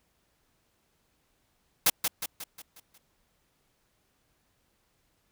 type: noise with echo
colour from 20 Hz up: white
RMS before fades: -21 dBFS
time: 1.86-1.9 s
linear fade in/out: 5 ms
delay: 180 ms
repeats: 6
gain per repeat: -6 dB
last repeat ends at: 2.98 s
effects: pink hiss -72 dBFS RMS until 5.31 s